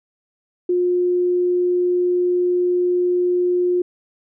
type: tone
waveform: sine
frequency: 357.1 Hz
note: F4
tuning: 39 cents sharp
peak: -15 dBFS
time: 0.69-3.82 s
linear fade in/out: 5 ms
effects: none